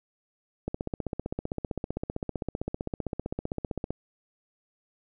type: click train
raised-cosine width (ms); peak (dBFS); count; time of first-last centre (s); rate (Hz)
2; -17; 51; 0.68-3.906; 15.5
effects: none